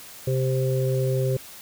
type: harmonic tone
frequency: 130.81 Hz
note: C3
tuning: in tune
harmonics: 1 / 3 / 4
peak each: -22 / -27 / -28 dBFS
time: 0.27-1.37 s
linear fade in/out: 5 ms
effects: white hiss -43 dBFS RMS until 1.61 s